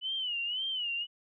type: tone with vibrato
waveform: sine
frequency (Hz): 2960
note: F#7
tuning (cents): 0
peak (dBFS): -31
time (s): 0.01-1.07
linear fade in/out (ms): 50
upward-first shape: sine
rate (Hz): 1.9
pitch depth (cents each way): 120
effects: none